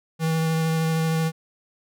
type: tone with vibrato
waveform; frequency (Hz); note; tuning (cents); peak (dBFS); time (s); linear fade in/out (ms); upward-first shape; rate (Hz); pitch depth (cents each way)
square; 161.3; E3; -37; -21; 0.19-1.32; 50; triangle; 13; 14
effects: none